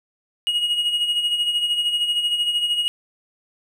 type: tone with tremolo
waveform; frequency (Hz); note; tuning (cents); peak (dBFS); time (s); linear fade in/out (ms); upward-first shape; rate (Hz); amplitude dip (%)
triangle; 2887; F#7; -43; -15; 0.47-2.88; 0; sine; 13; 55
effects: none